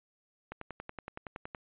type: click train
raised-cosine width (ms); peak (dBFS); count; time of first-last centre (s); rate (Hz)
0.5; -25; 12; 0.52-1.548; 10.7
effects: resampled to 8000 Hz